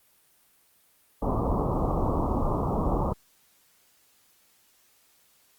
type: low-pass noise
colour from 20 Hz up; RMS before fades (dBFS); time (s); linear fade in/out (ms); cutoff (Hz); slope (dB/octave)
pink; -26; 1.22-3.13; 5; 1200; 96
effects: white hiss -63 dBFS RMS until 5.58 s + Opus 32 kbps